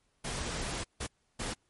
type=noise bursts at uneven times; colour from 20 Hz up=pink; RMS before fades=-36 dBFS; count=3; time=0.24-0.84 / 1-1.07 / 1.39-1.54 s; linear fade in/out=10 ms; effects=pink hiss -74 dBFS RMS until 1.69 s + MP3 48 kbps